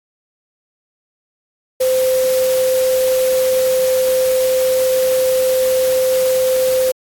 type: tone in noise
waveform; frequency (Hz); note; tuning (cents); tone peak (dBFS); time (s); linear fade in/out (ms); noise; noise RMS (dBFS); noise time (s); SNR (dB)
sine; 516; C5; -24; -12; 1.8-6.92; 10; white; -26; 1.8-6.92; +11
effects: AAC 64 kbps